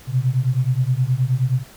sine beating tone pair, 123.47 / 132.97 Hz, B2 / C3, 0 / +28 cents, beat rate 9.5 Hz, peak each -19 dBFS, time 0.07-1.64 s, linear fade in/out 50 ms, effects pink hiss -45 dBFS RMS until 1.76 s

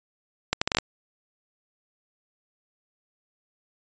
accelerating click train, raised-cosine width 0.2 ms, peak -4 dBFS, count 7, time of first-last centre 0.53-0.786 s, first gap 85 ms, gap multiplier 0.71, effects resampled to 16000 Hz

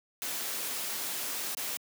white noise with dropouts, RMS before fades -35 dBFS, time 0.22-1.77 s, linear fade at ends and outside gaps 0 ms, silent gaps 1.548-1.571 s, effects high-pass 200 Hz 12 dB/octave

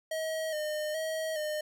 square tone with vibrato, 622.3 Hz, D#5, in tune, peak -32 dBFS, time 0.11-1.61 s, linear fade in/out 5 ms, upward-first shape square, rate 1.2 Hz, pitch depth 39 cents each way, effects none

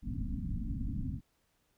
pink low-pass noise, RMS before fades -36 dBFS, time 0.02-1.21 s, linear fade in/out 50 ms, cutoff 280 Hz, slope 96 dB/octave, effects pink hiss -75 dBFS RMS until 1.77 s

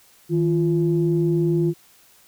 sine tone pair together, 158.96 / 345.3 Hz, D#3 / F4, +37 / -20 cents, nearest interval octave + minor second, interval 1343 cents, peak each -19 dBFS, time 0.29-1.74 s, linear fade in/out 50 ms, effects tanh soft clip ceiling -9 dBFS + white hiss -54 dBFS RMS until 2.27 s

